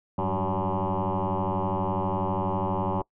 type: tone with frequency modulation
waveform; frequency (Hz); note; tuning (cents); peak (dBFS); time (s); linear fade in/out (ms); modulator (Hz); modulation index
sine; 375.9; F#4; +27; -23; 0.18-3.02; 5; 95.5; 6.8
effects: noise-tail reverb RT60 0.1 s tail -24 dB re dry + tanh soft clip ceiling -19 dBFS